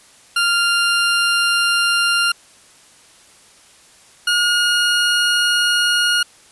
20% pulse tone pair in turn, 1396.9 / 1432.9 Hz, F6 / F6, 0 / +44 cents, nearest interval unison, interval 44 cents, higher second, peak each -9 dBFS, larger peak neither, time 0.36-2.32 / 4.27-6.23 s, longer neither, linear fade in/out 5 ms, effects white hiss -48 dBFS RMS until 6.51 s + resampled to 24000 Hz

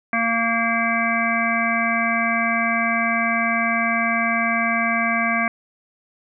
harmonic tone, 230 Hz, A#3, 23 cents flat, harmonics 1 / 3 / 5 / 7 / 9 / 10, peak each -25 / -25 / -25 / -25 / -25 / -25 dBFS, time 0.13-5.48 s, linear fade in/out 2 ms, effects none

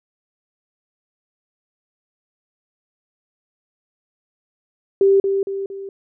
sine tone with echo, 392 Hz, G4, in tune, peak -10 dBFS, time 5.01-5.2 s, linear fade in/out 2 ms, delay 230 ms, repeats 3, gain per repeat -6 dB, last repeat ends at 5.89 s, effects none

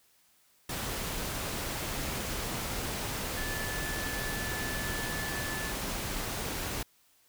sine tone in noise, 1741 Hz, A6, 19 cents flat, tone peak -38 dBFS, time 3.37-5.72 s, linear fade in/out 5 ms, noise pink, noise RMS -35 dBFS, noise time 0.69-6.83 s, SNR -6 dB, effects white hiss -66 dBFS RMS until 7.28 s

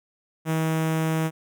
sawtooth tone with notch filter, 160 Hz, D#3, 49 cents sharp, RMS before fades -24 dBFS, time 0.45-1.31 s, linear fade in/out 50 ms, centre 4400 Hz, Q 1.5, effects none

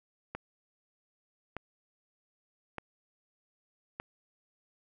click train, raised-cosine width 0.5 ms, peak -22 dBFS, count 4, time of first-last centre 0.35-4 s, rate 0.822 Hz, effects none

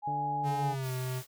sine tone, 830.6 Hz, G#5, in tune, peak -30 dBFS, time 0.02-0.76 s, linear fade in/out 50 ms
harmonic tone, 146.83 Hz, D3, in tune, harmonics 1 / 2 / 3 / 4 / 5, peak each -38 / -44 / -48 / -50 / -52 dBFS, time 0.07-0.74 s, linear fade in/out 5 ms
square tone with pitch glide, 142.2 to 128.16 Hz, C#3 to C3, +45 to -35 cents, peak -33 dBFS, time 0.43-1.23 s, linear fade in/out 50 ms, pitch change -180 cents, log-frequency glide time 0.61-0.92 s
white noise, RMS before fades -47 dBFS, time 0.81-1.27 s, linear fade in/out 50 ms
effects none

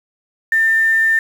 sine tone with quantisation, 1796 Hz, A6, 35 cents sharp, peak -11 dBFS, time 0.52-1.19 s, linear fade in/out 2 ms, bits 6, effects none

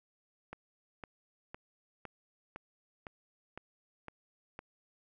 click train, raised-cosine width 0.5 ms, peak -28 dBFS, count 9, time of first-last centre 0.53-4.591 s, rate 1.97 Hz, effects none

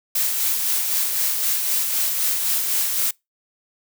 blue noise with tremolo, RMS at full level -20 dBFS, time 0.15-3.11 s, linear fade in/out 5 ms, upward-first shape sine, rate 3.9 Hz, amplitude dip 35%, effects noise-tail reverb RT60 0.2 s tail -25 dB re dry

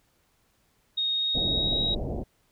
sine tone with pitch glide, 3729 to 3812 Hz, A#7 to A#7, 0 to +38 cents, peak -24 dBFS, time 0.97-1.95 s, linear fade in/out 10 ms, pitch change +38 cents, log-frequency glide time 1.16-1.8 s
pink low-pass noise, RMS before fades -31 dBFS, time 1.34-2.24 s, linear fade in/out 20 ms, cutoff 720 Hz, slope 48 dB/octave
effects pink hiss -68 dBFS RMS until 2.51 s

